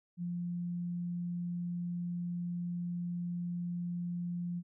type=tone; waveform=sine; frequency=174.61 Hz; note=F3; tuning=in tune; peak=-34 dBFS; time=0.17-4.63 s; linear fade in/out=50 ms; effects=none

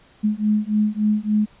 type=beating tone pair; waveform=sine; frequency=210 / 213.5 Hz; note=G#3 / G#3; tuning=+19 / +48 cents; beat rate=3.5 Hz; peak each=-20 dBFS; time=0.23-1.46 s; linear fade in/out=20 ms; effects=pink hiss -53 dBFS RMS until 1.6 s + resampled to 8000 Hz

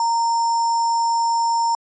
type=tone with sample-and-hold; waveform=sine; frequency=925 Hz; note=A#5; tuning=14 cents flat; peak=-16 dBFS; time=0-1.75 s; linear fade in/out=2 ms; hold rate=6300 Hz; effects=resampled to 16000 Hz

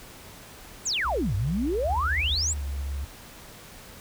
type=exponential two-way sweep; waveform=sine; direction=down then up; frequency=8200 to 90.7 to 8200 Hz; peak=-24 dBFS; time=0.85-2.54 s; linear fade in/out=20 ms; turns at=1.35 s
type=tone; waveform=sine; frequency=61.74 Hz; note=B1; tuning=in tune; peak=-31 dBFS; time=1.04-2.39 s; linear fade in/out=20 ms
type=tone with pitch glide; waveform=sine; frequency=76.5 to 69.35 Hz; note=D#2 to C#2; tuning=-29 to +1 cents; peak=-28 dBFS; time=1.85-3.05 s; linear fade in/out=5 ms; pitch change=-170 cents; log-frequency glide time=2.51-2.63 s
effects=pink hiss -46 dBFS RMS until 4 s

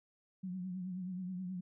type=tone with vibrato; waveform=sine; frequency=183.5 Hz; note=F#3; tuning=14 cents flat; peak=-38 dBFS; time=0.43-1.61 s; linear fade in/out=10 ms; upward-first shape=triangle; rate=9.4 Hz; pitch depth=72 cents each way; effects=none

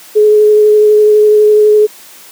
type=tone with vibrato; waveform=sine; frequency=423.6 Hz; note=G#4; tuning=34 cents sharp; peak=-3 dBFS; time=0.15-1.87 s; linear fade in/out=20 ms; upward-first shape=sine; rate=12 Hz; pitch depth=12 cents each way; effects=white hiss -36 dBFS RMS until 2.31 s + high-pass 200 Hz 12 dB/octave

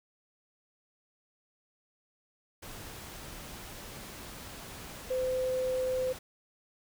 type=tone in noise; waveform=sine; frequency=513 Hz; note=C5; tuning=34 cents flat; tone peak=-28 dBFS; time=5.1-6.13 s; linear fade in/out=10 ms; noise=pink; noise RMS=-45 dBFS; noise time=2.62-6.19 s; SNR=+14 dB; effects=none

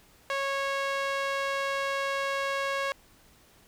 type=tone with band-pass filter; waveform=sawtooth; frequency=550 Hz; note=C#5; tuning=14 cents flat; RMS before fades=-30 dBFS; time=0.3-2.92 s; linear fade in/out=0 ms; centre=1700 Hz; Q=0.69; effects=pink hiss -59 dBFS RMS until 3.67 s

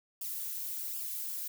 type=noise with flanger; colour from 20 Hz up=violet; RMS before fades=-38 dBFS; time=0.21-1.48 s; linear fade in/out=5 ms; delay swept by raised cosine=0.49 to 4.39 ms; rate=1.3 Hz; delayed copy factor=-0.8; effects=none

